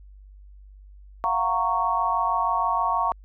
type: chord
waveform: sine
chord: Gb major seventh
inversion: third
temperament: just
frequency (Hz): 693.7 / 740 / 925 / 1110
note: F5 / Gb5 / Bb5 / Db6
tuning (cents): -12 / 0 / -14 / +2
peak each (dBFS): -29 / -29 / -25 / -24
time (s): 1.24-3.12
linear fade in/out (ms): 0
effects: added 49 Hz sine -44 dBFS peak until 3.24 s